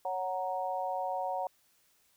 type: chord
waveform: sine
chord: F# major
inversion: second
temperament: equal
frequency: 554.4 / 740 / 932.3 Hz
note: C#5 / F#5 / A#5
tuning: 0 / 0 / 0 cents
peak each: -37 / -34 / -37 dBFS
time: 0.05-1.47 s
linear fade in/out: 2 ms
effects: white hiss -69 dBFS RMS until 2.16 s